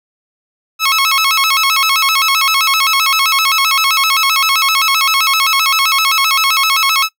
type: tone with vibrato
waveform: 15% pulse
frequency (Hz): 1192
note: D6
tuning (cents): +25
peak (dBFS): -4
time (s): 0.79-7.09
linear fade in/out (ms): 50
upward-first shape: square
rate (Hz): 7.7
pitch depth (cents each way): 150
effects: noise-tail reverb RT60 0.1 s tail -19 dB re dry